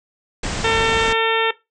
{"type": "low-pass noise", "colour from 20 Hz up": "pink", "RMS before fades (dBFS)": -25, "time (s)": [0.43, 1.13], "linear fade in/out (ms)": 5, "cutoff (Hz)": 8400, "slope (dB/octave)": 96}
{"type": "harmonic tone", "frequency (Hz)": 450, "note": "A4", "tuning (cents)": 39, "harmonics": [1, 2, 3, 4, 5, 6, 7, 8], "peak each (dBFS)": [-19, -22, -24, -25, -26, -27, -27, -28], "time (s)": [0.64, 1.51], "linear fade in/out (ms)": 5}
{"effects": ["noise-tail reverb RT60 0.2 s tail -17 dB re dry"]}